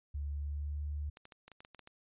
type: tone with pitch glide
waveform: sine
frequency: 72 to 73.6 Hz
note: D2 to D2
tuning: -34 to +4 cents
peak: -35 dBFS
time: 0.14-1.1 s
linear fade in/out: 10 ms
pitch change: +38 cents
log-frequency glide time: 0.3-0.82 s
type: clicks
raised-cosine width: 0.2 ms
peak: -34 dBFS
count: 10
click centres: 1.171 / 1.254 / 1.322 / 1.48 / 1.517 / 1.605 / 1.649 / 1.747 / 1.793 / 1.874 s
effects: resampled to 8000 Hz